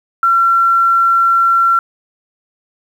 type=tone; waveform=sine; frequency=1360 Hz; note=F6; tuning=46 cents flat; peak=-8 dBFS; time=0.23-1.79 s; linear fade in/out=2 ms; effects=7-bit